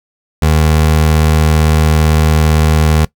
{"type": "tone", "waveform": "25% pulse", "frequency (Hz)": 77.78, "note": "D#2", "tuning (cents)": 0, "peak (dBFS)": -4, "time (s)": [0.42, 3.05], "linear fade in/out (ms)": 5, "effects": ["noise-tail reverb RT60 0.1 s tail -20 dB re dry"]}